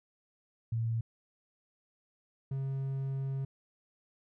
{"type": "tone pair in turn", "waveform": ["sine", "triangle"], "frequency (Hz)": [114.2, 135.28], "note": ["A#2", "C#3"], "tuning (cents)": [-35, -42], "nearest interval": "minor third", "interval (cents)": 293, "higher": "second", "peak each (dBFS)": [-29, -30], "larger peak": "first", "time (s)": [[0.72, 1.01], [2.51, 3.45]], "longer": "second", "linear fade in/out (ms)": 5, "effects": []}